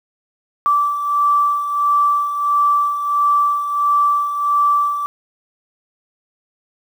sine beating tone pair, 1163 / 1164.5 Hz, D6 / D6, -17 / -15 cents, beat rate 1.5 Hz, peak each -14 / -21 dBFS, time 0.66-5.06 s, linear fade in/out 0 ms, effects 7-bit

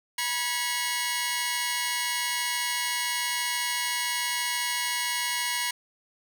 15% pulse tone cluster, 973 / 1668 / 2186 / 2838 Hz, B5 / G#6 / C#7 / F7, -26 / +7 / -25 / +27 cents, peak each -24 / -28 / -25 / -28 dBFS, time 0.18-5.71 s, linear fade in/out 5 ms, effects none

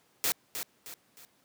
white noise with echo, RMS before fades -28 dBFS, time 0.24-0.32 s, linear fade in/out 0 ms, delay 310 ms, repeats 3, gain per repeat -8 dB, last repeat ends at 1.25 s, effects pink hiss -67 dBFS RMS until 1.44 s + high-pass 150 Hz 12 dB/octave

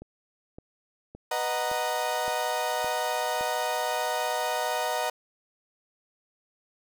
click train, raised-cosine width 2 ms, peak -29 dBFS, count 7, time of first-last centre 0.02-3.41 s, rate 1.77 Hz
35% pulse chord, B major seventh, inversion none, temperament equal with one note detuned, 493.9 / 618.3 / 740 / 932.3 Hz, B4 / D#5 / F#5 / A#5, 0 / -11 / 0 / 0 cents, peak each -33 / -30 / -30 / -30 dBFS, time 1.31-5.1 s, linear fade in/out 5 ms
effects none

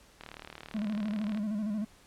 click train, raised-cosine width 0.3 ms, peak -27 dBFS, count 45, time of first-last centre 0.21-1.374 s, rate 37.8 Hz
triangle tone with vibrato, 210.7 Hz, G#3, 25 cents sharp, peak -28 dBFS, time 0.74-1.85 s, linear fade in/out 10 ms, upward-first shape square, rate 13 Hz, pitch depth 63 cents each way
effects pink hiss -59 dBFS RMS until 2.06 s + low-pass 11000 Hz 12 dB/octave

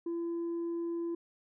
sine tone with tanh clipping, 338.5 Hz, E4, 46 cents sharp, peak -33 dBFS, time 0.06-1.15 s, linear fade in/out 5 ms, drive 1 dB, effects none

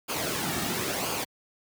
pink noise with flanger, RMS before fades -30 dBFS, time 0.08-1.25 s, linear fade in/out 20 ms, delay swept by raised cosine 0.52 to 2.02 ms, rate 0.98 Hz, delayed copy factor -0.55, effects high-pass 100 Hz 12 dB/octave

